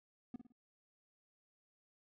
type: tone with echo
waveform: triangle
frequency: 244 Hz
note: B3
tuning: 21 cents flat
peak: -39 dBFS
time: 0.34-0.36 s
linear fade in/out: 2 ms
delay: 54 ms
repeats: 3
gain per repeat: -8 dB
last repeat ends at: 0.522 s
effects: noise-tail reverb RT60 0.2 s tail -26 dB re dry